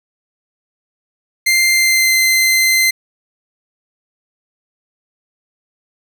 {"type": "tone with pitch glide", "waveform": "sawtooth", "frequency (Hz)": [2093, 2071], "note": ["C7", "C7"], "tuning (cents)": [0, -18], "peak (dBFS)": -7, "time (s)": [1.46, 2.91], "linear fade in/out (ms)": 10, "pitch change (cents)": -18, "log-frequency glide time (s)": [1.69, 2.15], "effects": []}